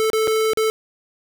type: tone with dropouts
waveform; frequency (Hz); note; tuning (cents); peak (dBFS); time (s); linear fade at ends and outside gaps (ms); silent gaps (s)
square; 439; A4; -4; -17; 0-0.7; 0; 0.101-0.132 / 0.273-0.278 / 0.534-0.573
effects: none